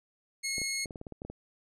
15% pulse tone, 2169 Hz, C#7, 38 cents flat, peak -25 dBFS, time 0.43-0.86 s, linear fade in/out 20 ms
clicks, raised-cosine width 2 ms, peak -28 dBFS, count 11, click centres 0.582 / 0.617 / 0.858 / 0.908 / 0.958 / 1.014 / 1.068 / 1.123 / 1.219 / 1.25 / 1.3 s
effects resampled to 32000 Hz

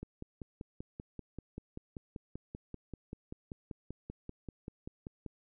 click train, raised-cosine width 3 ms, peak -29 dBFS, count 28, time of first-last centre 0.03-5.263 s, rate 5.16 Hz, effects none

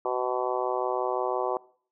harmonic tone, 125.8 Hz, B2, 32 cents sharp, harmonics 3 / 4 / 5 / 6 / 7 / 8 / 9, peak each -31 / -32 / -33 / -34 / -34 / -35 / -36 dBFS, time 0.05-1.57 s, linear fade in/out 2 ms, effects noise-tail reverb RT60 0.5 s tail -22 dB re dry

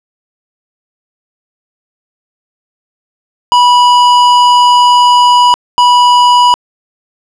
square tone bursts at uneven times, 979 Hz, B5, 15 cents flat, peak -4 dBFS, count 2, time 3.52-5.54 / 5.78-6.54 s, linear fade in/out 0 ms, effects low-pass 5000 Hz 12 dB/octave

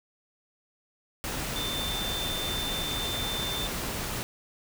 sine tone in noise, 3561 Hz, A7, 20 cents sharp, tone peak -32 dBFS, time 1.56-3.67 s, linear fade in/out 0 ms, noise pink, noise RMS -33 dBFS, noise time 1.24-4.23 s, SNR -2 dB, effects none

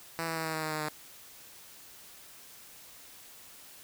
5% pulse tone with pitch steps, 164.81 / 163.01 / 161.23 / 159.47 / 157.73 / 156.01 / 154.31 / 152.62 Hz, E3 / E3 / E3 / D#3 / D#3 / D#3 / D#3 / D#3, 0 / -19 / -38 / +43 / +24 / +5 / -14 / -33 cents, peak -21 dBFS, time 0.19-0.886 s, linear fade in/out 0 ms, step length 87 ms, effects white hiss -52 dBFS RMS until 3.83 s

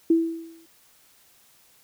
sine tone with exponential decay, 329.6 Hz, E4, in tune, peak -13 dBFS, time 0.1-0.66 s, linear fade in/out 5 ms, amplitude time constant 120 ms, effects white hiss -58 dBFS RMS until 1.83 s

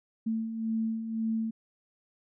sine beating tone pair, 221.9 / 223.8 Hz, A3 / A3, +15 / +30 cents, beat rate 1.9 Hz, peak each -37 / -29 dBFS, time 0.26-1.51 s, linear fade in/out 10 ms, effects none

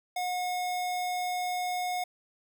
square tone, 724 Hz, F#5, 38 cents flat, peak -30 dBFS, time 0.16-2.04 s, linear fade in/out 5 ms, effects none

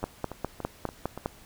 two click trains, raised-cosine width 1 ms, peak -14 / -22 dBFS, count 7 / 5, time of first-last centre 0.04-1.26 / 0.03-1.176 s, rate 4.92 / 3.49 Hz, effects pink hiss -53 dBFS RMS until 1.45 s

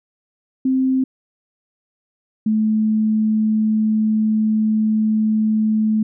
sine tone pair in turn, 261.6 / 216.8 Hz, C4 / A3, 0 / -25 cents, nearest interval minor third, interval 325 cents, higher first, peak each -14 dBFS, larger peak neither, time 0.65-1.04 / 2.46-6.03 s, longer second, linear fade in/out 5 ms, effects none

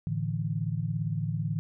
sine chord, A suspended fourth, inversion none, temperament equal, 110 / 146.83 / 164.81 Hz, A2 / D3 / E3, 0 / 0 / 0 cents, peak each -32 dBFS, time 0.07-1.59 s, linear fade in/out 0 ms, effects none

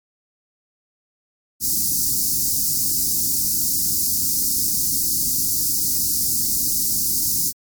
white band-stop noise, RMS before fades -20 dBFS, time 1.6-7.53 s, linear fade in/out 50 ms, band 320 to 4800 Hz, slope 48 dB/octave, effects MP3 96 kbps

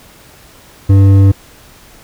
sine tone with hard clipping, 97.9 Hz, G2, 2 cents flat, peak -5 dBFS, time 0.89-1.32 s, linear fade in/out 10 ms, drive 8 dB, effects pink hiss -41 dBFS RMS until 2.03 s

